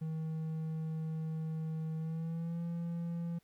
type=tone with pitch glide; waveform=triangle; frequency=159.1 to 169.54 Hz; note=D#3 to E3; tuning=+39 to +49 cents; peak=-33 dBFS; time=0.01-3.39 s; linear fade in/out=10 ms; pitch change=+110 cents; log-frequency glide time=1.97-2.61 s; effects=pink hiss -73 dBFS RMS until 3.43 s